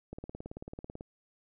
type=click train; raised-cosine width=2 ms; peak=-28 dBFS; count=17; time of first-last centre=0.13-1.009 s; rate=18.2 Hz; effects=none

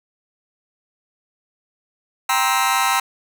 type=chord; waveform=sawtooth; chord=C dominant seventh; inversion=second; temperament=just; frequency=784.9 / 941.9 / 1046.5 / 1308.1 Hz; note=G5 / Bb5 / C6 / E6; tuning=+2 / +18 / 0 / -14 cents; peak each=-18 dBFS; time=2.29-3 s; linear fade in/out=5 ms; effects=none

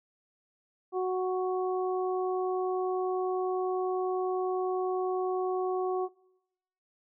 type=harmonic tone; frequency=370 Hz; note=F#4; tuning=in tune; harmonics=1 / 2 / 3; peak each=-28 / -34 / -38 dBFS; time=0.92-6.09 s; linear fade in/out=50 ms; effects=noise-tail reverb RT60 0.9 s tail -23 dB re dry

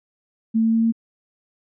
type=tone with pitch steps; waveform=sine; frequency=223.8 / 225.1 / 226.4 / 227.7 Hz; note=A3 / A3 / A3 / A#3; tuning=+30 / +40 / +50 / -40 cents; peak=-15 dBFS; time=0.54-0.924 s; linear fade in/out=20 ms; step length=96 ms; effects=none

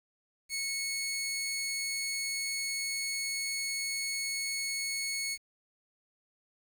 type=tone; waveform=15% pulse; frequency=2199 Hz; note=C#7; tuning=14 cents flat; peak=-26 dBFS; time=0.49-5.38 s; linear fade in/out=50 ms; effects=9-bit

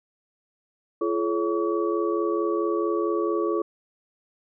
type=tone cluster; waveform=sine; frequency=342 / 426.5 / 557 / 1136 Hz; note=F4 / G#4 / C#5 / C#6; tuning=-36 / +46 / +8 / +42 cents; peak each=-25 / -26 / -32 / -31 dBFS; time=1.01-3.62 s; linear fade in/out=5 ms; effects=none

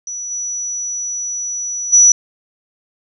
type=tone with level steps; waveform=sine; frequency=5900 Hz; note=F#8; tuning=6 cents flat; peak=-23 / -20 / -5 dBFS; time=0.07-2.12 s; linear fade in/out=2 ms; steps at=0.3 / 1.92 s; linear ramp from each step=20 ms; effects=none

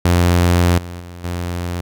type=tone with level steps; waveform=sawtooth; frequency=87.6 Hz; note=F2; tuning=6 cents sharp; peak=-7 / -24 / -28 / -17 dBFS; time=0.05-1.81 s; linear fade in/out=5 ms; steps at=0.78 / 1 / 1.24 s; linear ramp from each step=5 ms; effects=none

